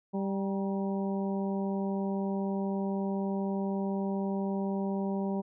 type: harmonic tone with a mistuned harmonic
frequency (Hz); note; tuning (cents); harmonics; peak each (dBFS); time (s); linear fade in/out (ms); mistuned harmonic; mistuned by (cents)
196; G3; 0; 1 / 2 / 3 / 4 / 5; -30 / -36 / -40 / -42 / -44; 0.13-5.42; 20; 5; -48
effects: none